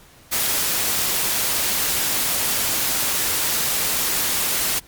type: noise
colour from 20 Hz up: white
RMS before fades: -21 dBFS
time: 0.31-4.8 s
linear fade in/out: 20 ms
effects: pink hiss -49 dBFS RMS until 4.87 s + MP3 96 kbps